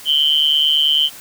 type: tone with amplitude modulation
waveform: sine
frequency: 3084 Hz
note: G7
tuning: 29 cents flat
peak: -8 dBFS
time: 0.05-1.1 s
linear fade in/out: 50 ms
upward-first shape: sine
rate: 149 Hz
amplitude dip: 85%
effects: white hiss -37 dBFS RMS until 1.2 s